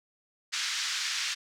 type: band-pass noise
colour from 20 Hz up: white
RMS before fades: -32 dBFS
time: 0.52-1.35 s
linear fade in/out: 20 ms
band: 1400 to 6000 Hz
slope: 24 dB/octave
effects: none